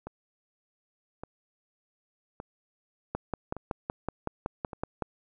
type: two click trains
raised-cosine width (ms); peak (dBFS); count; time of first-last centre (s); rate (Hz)
1; -16 / -24; 11 / 5; 3.15-5.023 / 0.07-4.732; 5.34 / 0.858
effects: none